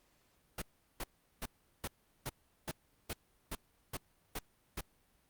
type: noise bursts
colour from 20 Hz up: pink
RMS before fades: -39 dBFS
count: 11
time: 0.58-4.809 s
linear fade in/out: 5 ms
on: 39 ms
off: 380 ms
effects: pink hiss -72 dBFS RMS until 5.29 s + Opus 48 kbps